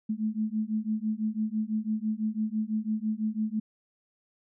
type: beating tone pair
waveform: sine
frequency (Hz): 213.6 / 219.6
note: G#3 / A3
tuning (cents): +49 / -3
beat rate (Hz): 6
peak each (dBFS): -30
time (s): 0.09-3.6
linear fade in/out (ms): 10
effects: none